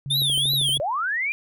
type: tone with tremolo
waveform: sine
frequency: 138.59 Hz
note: C#3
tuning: in tune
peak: -27 dBFS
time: 0.06-0.8 s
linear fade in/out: 0 ms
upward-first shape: sine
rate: 2.5 Hz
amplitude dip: 40%
type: tone with vibrato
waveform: square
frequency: 3502 Hz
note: A7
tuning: 9 cents flat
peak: -20 dBFS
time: 0.1-0.78 s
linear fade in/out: 10 ms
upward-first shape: triangle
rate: 2.9 Hz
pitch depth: 250 cents each way
type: click train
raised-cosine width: 2 ms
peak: -25 dBFS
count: 8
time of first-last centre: 0.22-0.771 s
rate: 12.7 Hz
type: linear sweep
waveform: sine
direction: up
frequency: 539 to 2439 Hz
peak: -22 dBFS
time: 0.8-1.32 s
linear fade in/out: 0 ms
effects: none